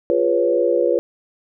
sine chord, C# dominant seventh, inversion first, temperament equal with one note detuned, 349.2 / 411 / 493.9 / 554.4 Hz, E#4 / G#4 / B4 / C#5, 0 / -18 / 0 / 0 cents, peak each -20 / -24 / -18 / -20 dBFS, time 0.1-0.99 s, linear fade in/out 0 ms, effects none

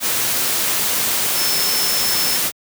sine tone in noise, 5290 Hz, E8, 5 cents sharp, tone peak -21 dBFS, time 1.34-2.4 s, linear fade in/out 50 ms, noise white, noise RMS -19 dBFS, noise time 0-2.52 s, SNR -5 dB, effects high-pass 100 Hz 12 dB/octave

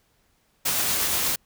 white noise with tremolo, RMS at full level -23 dBFS, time 0.65-1.36 s, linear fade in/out 10 ms, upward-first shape triangle, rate 8.5 Hz, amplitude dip 25%, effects pink hiss -66 dBFS RMS until 1.45 s

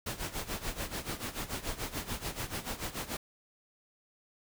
pink noise with tremolo, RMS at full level -35 dBFS, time 0.06-3.17 s, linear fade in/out 5 ms, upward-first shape sine, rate 6.9 Hz, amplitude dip 80%, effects none

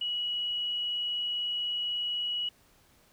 sine tone, 2921 Hz, F#7, 23 cents flat, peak -29 dBFS, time 0.01-2.49 s, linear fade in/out 5 ms, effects pink hiss -63 dBFS RMS until 3.12 s

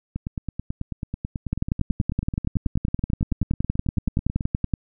two click trains, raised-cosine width 5 ms, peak -15 / -9 dBFS, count 40 / 35, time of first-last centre 0.16-4.408 / 1.53-4.738 s, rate 9.18 / 10.6 Hz, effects none

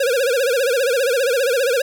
square tone with vibrato, 510 Hz, C5, 44 cents flat, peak -16 dBFS, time 0-1.82 s, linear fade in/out 5 ms, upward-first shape sine, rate 15 Hz, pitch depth 160 cents each way, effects none

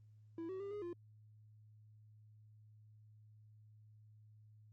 triangle tone with pitch steps, 330.9 / 378.3 / 398.7 / 414.2 / 347.3 Hz, E4 / F#4 / G4 / G#4 / F4, +7 / +38 / +29 / -5 / -10 cents, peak -40 dBFS, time 0.38-0.93 s, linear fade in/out 2 ms, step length 110 ms, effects added 107 Hz sine -60 dBFS peak until 4.72 s + Opus 24 kbps

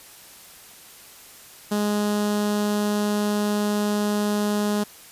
sawtooth tone with notch filter, 207.7 Hz, G#3, in tune, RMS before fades -23 dBFS, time 1.71-4.84 s, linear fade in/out 10 ms, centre 2200 Hz, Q 1.6, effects white hiss -46 dBFS RMS until 5.11 s + resampled to 32000 Hz

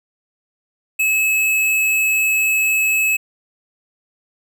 square tone, 2587 Hz, E7, 33 cents flat, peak -15 dBFS, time 0.99-3.17 s, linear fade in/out 10 ms, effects none

